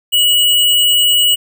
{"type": "tone with sample-and-hold", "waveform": "sine", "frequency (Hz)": 2930, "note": "F#7", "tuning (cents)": -18, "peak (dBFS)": -8, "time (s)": [0.12, 1.36], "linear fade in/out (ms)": 20, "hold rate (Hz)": 11025, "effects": []}